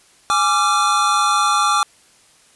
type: chord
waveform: square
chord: D diminished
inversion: second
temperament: equal with one note detuned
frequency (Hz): 830.6 / 1174.7 / 1370.5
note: Ab5 / D6 / F6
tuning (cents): 0 / 0 / -33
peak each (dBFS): -22 / -17 / -20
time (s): 0.3-1.83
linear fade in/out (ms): 0
effects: white hiss -52 dBFS RMS until 2.55 s + resampled to 24000 Hz